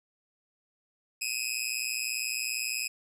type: tone with amplitude modulation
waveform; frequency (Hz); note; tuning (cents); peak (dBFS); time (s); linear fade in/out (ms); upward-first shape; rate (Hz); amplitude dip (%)
15% pulse; 2537; D#7; +33; -19; 1.21-2.88; 10; sine; 120; 95
effects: none